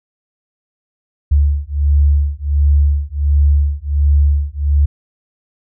sine beating tone pair, 71.5 / 72.9 Hz, D2 / D2, -46 / -12 cents, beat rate 1.4 Hz, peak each -13 dBFS, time 1.31-4.86 s, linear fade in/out 10 ms, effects none

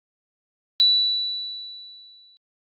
sine tone with exponential decay, 3951 Hz, B7, in tune, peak -12 dBFS, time 0.8-2.37 s, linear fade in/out 0 ms, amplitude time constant 340 ms, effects Opus 48 kbps

